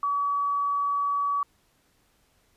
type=tone; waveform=sine; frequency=1139 Hz; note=C#6; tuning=47 cents sharp; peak=-23 dBFS; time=0.03-1.43 s; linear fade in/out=2 ms; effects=pink hiss -66 dBFS RMS until 2.56 s + resampled to 32000 Hz